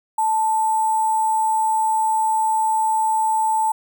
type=tone with sample-and-hold; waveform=sine; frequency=880 Hz; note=A5; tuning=in tune; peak=-16 dBFS; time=0.18-3.72 s; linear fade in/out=5 ms; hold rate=8820 Hz; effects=none